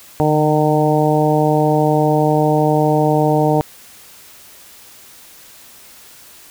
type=harmonic tone with a mistuned harmonic; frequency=152.5 Hz; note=D#3; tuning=34 cents flat; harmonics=1 / 2 / 3 / 4 / 5 / 6; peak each=-17 / -18 / -18 / -19 / -19 / -23 dBFS; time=0.2-3.61 s; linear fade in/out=0 ms; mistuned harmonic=1; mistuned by=-27 cents; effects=white hiss -42 dBFS RMS until 6.5 s